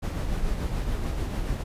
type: noise with tremolo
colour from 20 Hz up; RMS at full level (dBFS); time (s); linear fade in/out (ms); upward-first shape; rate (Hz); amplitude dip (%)
brown; -26; 0.02-1.64; 20; triangle; 6.9; 40
effects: resampled to 32000 Hz